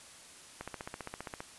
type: click train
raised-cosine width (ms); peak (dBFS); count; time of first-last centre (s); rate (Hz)
0.5; -24; 13; 0.61-1.405; 15.1
effects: white hiss -53 dBFS RMS until 1.58 s + resampled to 24000 Hz